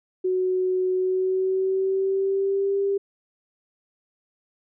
sine tone with pitch glide, 370 to 396.6 Hz, F#4 to G4, 0 to +20 cents, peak -20 dBFS, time 0.24-2.98 s, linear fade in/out 10 ms, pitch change +120 cents, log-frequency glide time 0.94-2.79 s, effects none

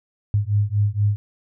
sine beating tone pair, 101.2 / 105.4 Hz, G#2 / G#2, -44 / +26 cents, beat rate 4.2 Hz, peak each -20 dBFS, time 0.34-1.16 s, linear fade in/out 0 ms, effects none

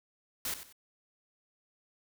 white noise with echo, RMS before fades -35 dBFS, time 0.45-0.54 s, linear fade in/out 2 ms, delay 93 ms, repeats 2, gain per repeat -11 dB, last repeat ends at 0.726 s, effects none

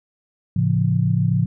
sine chord, A augmented, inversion none, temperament just, 110 / 137.5 / 171.88 Hz, A2 / C#3 / E#3, 0 / -14 / -27 cents, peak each -20 dBFS, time 0.56-1.46 s, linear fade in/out 5 ms, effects none

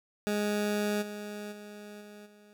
20% pulse tone with level steps, 207.7 Hz, G#3, in tune, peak -23 / -33 / -39 / -42 / -50 dBFS, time 0.27-2.53 s, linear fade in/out 0 ms, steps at 1.01 / 1.51 / 2 / 2.25 s, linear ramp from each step 20 ms, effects none

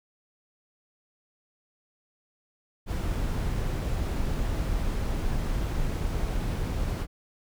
brown noise, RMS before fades -28 dBFS, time 2.86-7.07 s, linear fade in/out 50 ms, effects none

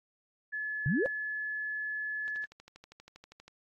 sine tone, 1715 Hz, A6, 45 cents flat, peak -33 dBFS, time 0.52-2.46 s, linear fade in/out 20 ms
sine exponential sweep, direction up, 123.47 to 563 Hz, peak -26 dBFS, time 0.86-1.06 s, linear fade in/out 0 ms
click train, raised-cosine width 0.2 ms, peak -34 dBFS, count 16, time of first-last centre 2.28-3.48 s, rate 12.5 Hz
effects AAC 32 kbps

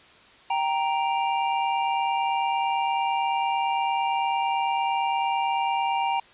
square tone pair together, 784 / 932.9 Hz, G5 / A#5, 0 / +1 cents, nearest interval minor third, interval 301 cents, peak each -26 dBFS, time 0.5-6.2 s, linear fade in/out 5 ms, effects white hiss -52 dBFS RMS until 6.33 s + resampled to 8000 Hz

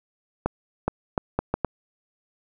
accelerating click train, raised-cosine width 1 ms, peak -8 dBFS, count 6, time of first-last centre 0.46-1.647 s, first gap 420 ms, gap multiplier 0.71, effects none

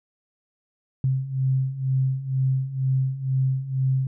sine beating tone pair, 130.81 / 132.91 Hz, C3 / C3, 0 / +28 cents, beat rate 2.1 Hz, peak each -26 / -22 dBFS, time 1.04-4.07 s, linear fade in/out 2 ms, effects none

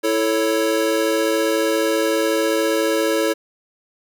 square chord, A major, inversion second, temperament equal, 329.6 / 440 / 554.4 Hz, E4 / A4 / C#5, 0 / 0 / 0 cents, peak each -22 / -22 / -22 dBFS, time 0.03-3.34 s, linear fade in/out 20 ms, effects none

